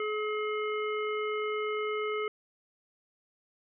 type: harmonic tone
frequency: 425.7 Hz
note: G#4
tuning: 43 cents sharp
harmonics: 1 / 3 / 5 / 7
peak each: -31 / -36 / -38 / -45 dBFS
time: 0-2.28 s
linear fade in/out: 2 ms
effects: none